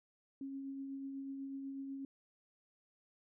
sine tone with tremolo, 272.6 Hz, C#4, 29 cents flat, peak -40 dBFS, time 0.41-2.05 s, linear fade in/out 2 ms, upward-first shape triangle, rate 8.1 Hz, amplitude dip 30%, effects none

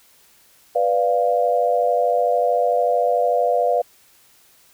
sine chord, B diminished, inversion none, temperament equal, 493.9 / 587.3 / 698.5 Hz, B4 / D5 / F5, 0 / 0 / 0 cents, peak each -20 / -21 / -19 dBFS, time 0.75-3.82 s, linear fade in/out 10 ms, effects white hiss -54 dBFS RMS until 4.73 s

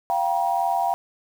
sine tone cluster, 695 / 778 / 953 Hz, F5 / G5 / A#5, -9 / -13 / +38 cents, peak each -24 / -23 / -26 dBFS, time 0.1-0.94 s, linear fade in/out 0 ms, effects 7-bit

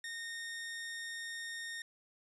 sawtooth tone, 1842 Hz, A#6, 21 cents flat, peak -37 dBFS, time 0.04-1.82 s, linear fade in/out 2 ms, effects resampled to 24000 Hz

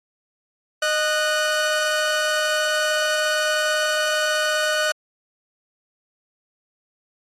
sawtooth tone pair together, 615 / 1480.1 Hz, D#5 / F#6, -20 / 0 cents, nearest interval octave + minor third, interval 1520 cents, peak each -18 dBFS, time 0.82-4.92 s, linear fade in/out 5 ms, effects low-pass 9000 Hz 12 dB/octave + AAC 48 kbps

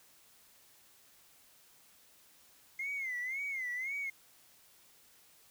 triangle tone with vibrato, 2100 Hz, C7, 6 cents sharp, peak -32 dBFS, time 2.79-4.1 s, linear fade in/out 5 ms, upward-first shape sine, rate 1.9 Hz, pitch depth 130 cents each way, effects tanh soft clip ceiling -32 dBFS + white hiss -63 dBFS RMS until 5.5 s

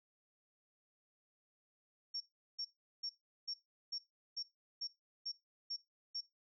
sine tone bursts, 5500 Hz, F8, 27 cents flat, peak -39 dBFS, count 10, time 2.14-6.21 s, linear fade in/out 10 ms, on 65 ms, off 380 ms, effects noise-tail reverb RT60 0.2 s tail -18 dB re dry

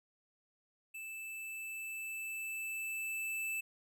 square tone with level ramp, 2637 Hz, E7, in tune, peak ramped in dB -44 to -36 dBFS, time 0.94-3.61 s, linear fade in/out 10 ms, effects none

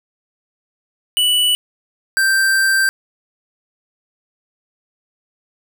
square tone pair in turn, 2960 / 1568 Hz, F#7 / G6, 0 / 0 cents, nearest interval major seventh, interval 1100 cents, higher first, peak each -13 / -13 dBFS, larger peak neither, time 1.17-1.55 / 2.17-2.89 s, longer second, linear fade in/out 0 ms, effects none

